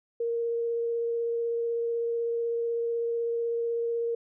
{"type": "tone with vibrato", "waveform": "sine", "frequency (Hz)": 466.2, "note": "A#4", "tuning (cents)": 0, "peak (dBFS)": -26, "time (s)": [0.2, 4.15], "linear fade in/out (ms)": 5, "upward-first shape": "sine", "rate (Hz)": 16, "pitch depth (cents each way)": 8, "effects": []}